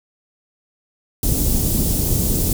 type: band-stop noise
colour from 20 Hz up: pink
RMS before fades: -18 dBFS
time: 1.23-2.53 s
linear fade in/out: 2 ms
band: 300 to 8400 Hz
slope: 12 dB/octave
effects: none